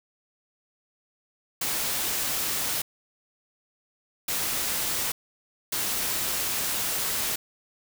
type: noise bursts at uneven times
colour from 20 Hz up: white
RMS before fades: -28 dBFS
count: 3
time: 1.61-2.82 / 4.28-5.12 / 5.72-7.36 s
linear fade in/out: 5 ms
effects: none